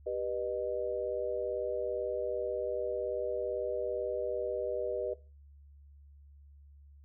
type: chord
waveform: sine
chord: G augmented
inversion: none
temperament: just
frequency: 392 / 490 / 612.5 Hz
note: G4 / B4 / D#5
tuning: 0 / -14 / -27 cents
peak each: -38 / -35 / -36 dBFS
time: 0.06-5.14 s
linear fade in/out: 10 ms
effects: noise-tail reverb RT60 0.3 s tail -17 dB re dry + added 71 Hz sine -53 dBFS peak until 7.04 s